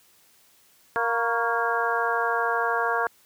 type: harmonic tone with a mistuned harmonic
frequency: 233.1 Hz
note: A#3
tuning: in tune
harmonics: 2 / 3 / 4 / 5 / 6 / 7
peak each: -29 / -29 / -29 / -29 / -29 / -29 dBFS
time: 0.96-3.07 s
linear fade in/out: 0 ms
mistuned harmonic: 5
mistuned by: -66 cents
effects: white hiss -59 dBFS RMS until 3.25 s + high-pass 60 Hz 12 dB/octave